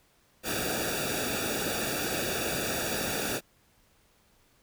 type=noise with comb filter; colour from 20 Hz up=pink; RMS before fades=-31 dBFS; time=0.43-3.41 s; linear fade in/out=50 ms; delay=0.96 ms; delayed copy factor=-1; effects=pink hiss -65 dBFS RMS until 4.62 s